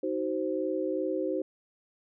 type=chord; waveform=sine; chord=C diminished; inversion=first; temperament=just; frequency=314 / 376.7 / 523.3 Hz; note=Eb4 / Gb4 / C5; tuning=+16 / +31 / 0 cents; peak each=-32 dBFS; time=0.03-1.42 s; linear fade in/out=5 ms; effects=none